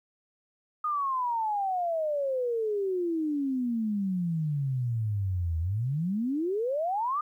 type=exponential two-way sweep; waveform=sine; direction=down then up; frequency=1244.5 to 79.6 to 1244.5 Hz; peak=-26 dBFS; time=0.84-7.21 s; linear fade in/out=5 ms; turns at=5.59 s; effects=11-bit